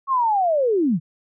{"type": "linear sweep", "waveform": "sine", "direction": "down", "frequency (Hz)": [1108.7, 138.59], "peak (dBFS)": -16, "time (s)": [0.07, 1], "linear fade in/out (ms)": 50, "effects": []}